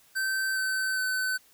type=tone with pitch steps; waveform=square; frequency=1548 / 1532.9 / 1517.9 Hz; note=G6 / G6 / F#6; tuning=-22 / -39 / +44 cents; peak=-27 dBFS; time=0.15-1.38 s; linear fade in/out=20 ms; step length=410 ms; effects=white hiss -60 dBFS RMS until 1.53 s